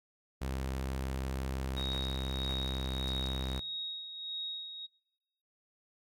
sawtooth tone with pitch glide, 66 to 65.43 Hz, C2 to C2, +16 to +1 cents, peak -30 dBFS, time 0.41-3.6 s, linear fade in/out 10 ms, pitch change -15 cents, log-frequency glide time 2.23-2.94 s
sine tone with tremolo, 3768 Hz, A#7, 18 cents sharp, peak -35 dBFS, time 1.76-4.87 s, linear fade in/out 20 ms, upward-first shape sine, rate 1.6 Hz, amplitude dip 55%
effects noise-tail reverb RT60 1.0 s tail -26 dB re dry + AAC 64 kbps

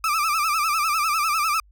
35% pulse tone with vibrato, 1244.5 Hz, D#6, in tune, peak -18 dBFS, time 0.04-1.6 s, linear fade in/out 2 ms, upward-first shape sine, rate 10 Hz, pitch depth 120 cents each way, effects added 50 Hz sine -51 dBFS peak until 1.71 s

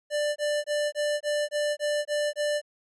square tone bursts, 591 Hz, D5, 11 cents sharp, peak -25 dBFS, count 9, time 0.1-2.616 s, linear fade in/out 50 ms, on 260 ms, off 22 ms, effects resampled to 24000 Hz

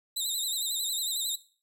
20% pulse tone with vibrato, 3845 Hz, B7, 47 cents flat, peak -23 dBFS, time 0.16-1.36 s, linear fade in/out 10 ms, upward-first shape sine, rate 11 Hz, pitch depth 94 cents each way, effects noise-tail reverb RT60 0.4 s tail -17 dB re dry

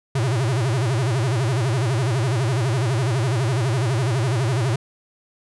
square tone with vibrato, 122.7 Hz, B2, 11 cents flat, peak -19 dBFS, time 0.15-4.76 s, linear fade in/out 5 ms, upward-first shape sine, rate 12 Hz, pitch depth 230 cents each way, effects resampled to 24000 Hz

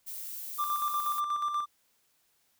violet noise, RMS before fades -40 dBFS, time 0.06-1.21 s, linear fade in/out 20 ms
triangle tone with tremolo, 1183 Hz, D6, 12 cents sharp, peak -25 dBFS, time 0.58-1.66 s, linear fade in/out 20 ms, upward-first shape square, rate 8.3 Hz, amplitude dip 45%
effects white hiss -71 dBFS RMS until 2.59 s

